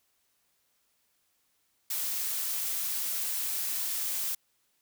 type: noise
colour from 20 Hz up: blue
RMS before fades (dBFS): -32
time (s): 1.9-4.35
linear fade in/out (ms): 5
effects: white hiss -73 dBFS RMS until 4.81 s